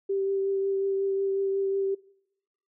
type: tone with vibrato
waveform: sine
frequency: 390.8 Hz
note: G4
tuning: 5 cents flat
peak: -24 dBFS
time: 0.09-1.95 s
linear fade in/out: 10 ms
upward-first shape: triangle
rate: 5.5 Hz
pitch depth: 15 cents each way
effects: noise-tail reverb RT60 0.8 s tail -22 dB re dry